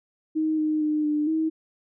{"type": "tone with pitch steps", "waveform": "sine", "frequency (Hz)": [313.3, 308.3, 304, 299.5, 318], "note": ["D#4", "D#4", "D#4", "D4", "D#4"], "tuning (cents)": [12, -16, -40, 34, 38], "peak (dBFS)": -21, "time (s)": [0.35, 1.5], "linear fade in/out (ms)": 20, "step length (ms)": 230, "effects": []}